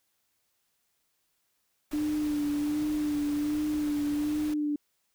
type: noise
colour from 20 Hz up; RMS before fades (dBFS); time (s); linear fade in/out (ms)
pink; -44; 1.91-4.54; 5
type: tone with vibrato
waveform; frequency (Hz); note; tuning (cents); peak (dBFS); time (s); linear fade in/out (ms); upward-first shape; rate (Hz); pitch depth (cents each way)
sine; 297.3; D4; +21; -26; 1.93-4.76; 5; sine; 1.3; 29
effects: white hiss -75 dBFS RMS until 5.14 s

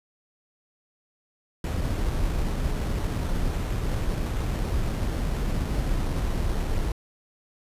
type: noise with sample-and-hold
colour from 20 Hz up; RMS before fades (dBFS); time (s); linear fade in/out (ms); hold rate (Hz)
brown; -26; 1.64-6.92; 2; 4900
effects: resampled to 32000 Hz

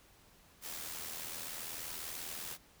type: noise with amplitude modulation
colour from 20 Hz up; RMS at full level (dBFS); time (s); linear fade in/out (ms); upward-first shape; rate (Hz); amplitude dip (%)
white; -41; 0.61-2.58; 50; sine; 80.5; 50
effects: pink hiss -63 dBFS RMS until 2.8 s

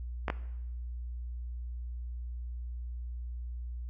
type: clicks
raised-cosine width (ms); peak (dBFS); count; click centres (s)
0.5; -15; 2; 0.282 / 0.301
effects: noise-tail reverb RT60 0.9 s tail -17 dB re dry + added 60 Hz sine -36 dBFS peak until 3.89 s

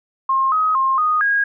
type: tone with pitch steps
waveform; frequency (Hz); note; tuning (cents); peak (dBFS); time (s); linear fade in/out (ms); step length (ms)
sine; 1067 / 1263 / 1064 / 1240 / 1637; C6 / D#6 / C6 / D#6 / G#6; +34 / +26 / +29 / -6 / -25; -14; 0.29-1.44; 5; 230
effects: none

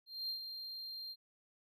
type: tone with ADSR envelope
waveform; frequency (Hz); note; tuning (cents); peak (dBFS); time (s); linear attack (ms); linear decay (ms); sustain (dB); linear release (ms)
triangle; 4186; C8; 0; -35; 0.06-1.16; 230; 100; -7; 49
effects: none

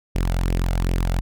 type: tone with flanger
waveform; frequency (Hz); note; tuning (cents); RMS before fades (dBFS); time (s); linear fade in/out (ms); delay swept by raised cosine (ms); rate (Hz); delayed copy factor
sawtooth; 43.83; F1; +7; -21; 0.15-1.21; 10; 0.35 to 1.45; 2.6; +0.55
effects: none

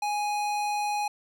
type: tone with hard clipping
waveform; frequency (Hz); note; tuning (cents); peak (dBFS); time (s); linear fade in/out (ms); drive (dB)
sine; 830.6; G#5; 0; -28; 0.02-1.08; 5; 18
effects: none

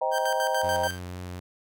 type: chord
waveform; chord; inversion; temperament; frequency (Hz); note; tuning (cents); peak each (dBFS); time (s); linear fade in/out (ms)
sine; C minor seventh; none; just; 523.3 / 627.9 / 784.9 / 941.9; C5 / Eb5 / G5 / Bb5; 0 / +16 / +2 / +18; -29; 0.01-0.88; 10
type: tone with tremolo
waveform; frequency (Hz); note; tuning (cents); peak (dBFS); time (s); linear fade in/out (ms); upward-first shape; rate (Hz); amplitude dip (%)
sawtooth; 1568; G6; 0; -25; 0.11-0.99; 50; square; 6.9; 70
type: tone with vibrato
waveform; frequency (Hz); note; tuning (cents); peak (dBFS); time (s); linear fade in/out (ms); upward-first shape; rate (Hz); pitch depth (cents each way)
sawtooth; 90; F#2; -47; -31; 0.63-1.4; 10; sine; 4.1; 10
effects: none

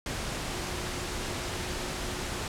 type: tone in noise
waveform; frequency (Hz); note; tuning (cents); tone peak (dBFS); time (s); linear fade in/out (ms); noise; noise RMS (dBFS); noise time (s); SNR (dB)
sine; 360; F#4; -47; -43; 0.51-2.39; 2; pink; -34; 0.06-2.48; -12
effects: low-pass 9000 Hz 12 dB/octave

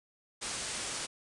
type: low-pass noise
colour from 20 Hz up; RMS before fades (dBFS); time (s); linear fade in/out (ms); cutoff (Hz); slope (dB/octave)
white; -38; 0.41-1.07; 20; 9700; 96
effects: none

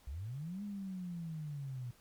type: linear two-way sweep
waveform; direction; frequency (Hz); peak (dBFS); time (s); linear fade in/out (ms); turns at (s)
sine; up then down; 58 to 207.7 to 119.8; -39; 0.07-1.91; 5; 0.63
effects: pink hiss -65 dBFS RMS until 2 s + MP3 96 kbps

